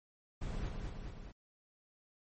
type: noise with echo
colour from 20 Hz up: brown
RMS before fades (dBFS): -39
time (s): 0.41-0.69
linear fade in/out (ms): 10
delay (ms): 210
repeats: 3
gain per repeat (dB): -3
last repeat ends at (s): 1.32
effects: MP3 32 kbps